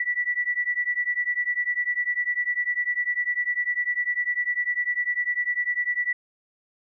sine beating tone pair, 1952 / 1962 Hz, B6 / B6, -21 / -12 cents, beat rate 10 Hz, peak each -26 dBFS, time 0-6.13 s, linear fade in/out 5 ms, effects none

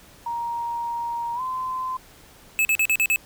sine tone with pitch glide, 939 to 1029.9 Hz, A#5 to C6, +12 to -28 cents, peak -25 dBFS, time 0.26-1.97 s, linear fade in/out 5 ms, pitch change +160 cents, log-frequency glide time 1.35-1.41 s
square tone bursts, 2602 Hz, E7, 23 cents flat, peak -18 dBFS, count 6, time 2.59-3.16 s, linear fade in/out 0 ms, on 60 ms, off 42 ms
effects pink hiss -50 dBFS RMS until 3.25 s

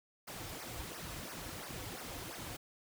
pink noise with flanger, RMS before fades -45 dBFS, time 0.27-2.57 s, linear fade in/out 10 ms, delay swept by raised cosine 0.26 to 5.06 ms, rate 2.9 Hz, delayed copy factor -0.9, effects none

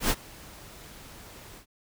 pink noise with ADSR envelope, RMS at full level -23 dBFS, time 0-1.66 s, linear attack 100 ms, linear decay 48 ms, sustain -24 dB, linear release 88 ms, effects none

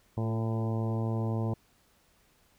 harmonic tone with a mistuned harmonic, 112.3 Hz, A2, 36 cents sharp, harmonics 1 / 2 / 3 / 4 / 5 / 6 / 7 / 8 / 9, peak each -29 / -35 / -39 / -41 / -43 / -45 / -46 / -47 / -48 dBFS, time 0.17-1.54 s, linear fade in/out 5 ms, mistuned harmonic 3, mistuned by +17 cents, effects pink hiss -66 dBFS RMS until 2.58 s

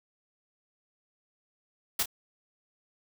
white noise with echo, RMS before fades -27 dBFS, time 1.99-2.03 s, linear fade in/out 5 ms, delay 28 ms, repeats 1, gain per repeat -10 dB, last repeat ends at 2.058 s, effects none

